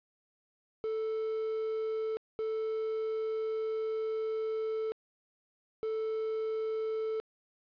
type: tone bursts at uneven times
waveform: triangle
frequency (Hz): 440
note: A4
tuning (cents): 0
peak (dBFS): -29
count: 3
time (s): 0.84-2.17 / 2.39-4.92 / 5.83-7.2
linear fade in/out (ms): 0
effects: resampled to 11025 Hz + 10-bit